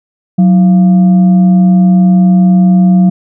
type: tone with frequency modulation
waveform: sine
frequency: 183.8 Hz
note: F#3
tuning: 11 cents flat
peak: -3 dBFS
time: 0.38-3.1 s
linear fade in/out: 10 ms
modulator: 508 Hz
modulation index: 0.24
effects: none